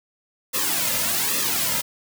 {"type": "noise with flanger", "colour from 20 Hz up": "white", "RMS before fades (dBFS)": -23, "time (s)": [0.53, 1.82], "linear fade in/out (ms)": 20, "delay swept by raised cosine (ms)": [1.3, 2.7], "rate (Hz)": 1.2, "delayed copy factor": -0.95, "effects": []}